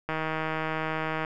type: click train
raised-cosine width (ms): 0.5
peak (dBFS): -15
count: 184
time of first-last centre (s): 0.09-1.248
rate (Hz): 158
effects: none